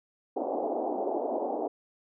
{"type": "band-pass noise", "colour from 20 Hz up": "white", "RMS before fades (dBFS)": -31, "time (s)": [0.36, 1.68], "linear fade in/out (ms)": 10, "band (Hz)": [260, 790], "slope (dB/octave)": 48, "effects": []}